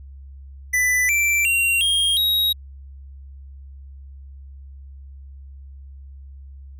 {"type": "tone with pitch steps", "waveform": "square", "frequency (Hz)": [1992, 2342, 2753, 3236, 3804], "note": ["B6", "D7", "F7", "G#7", "A#7"], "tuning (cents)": [14, -5, -25, -46, 34], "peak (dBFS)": -17, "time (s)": [0.73, 2.53], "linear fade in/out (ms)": 10, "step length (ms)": 360, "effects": ["added 68 Hz sine -37 dBFS peak until 6.79 s"]}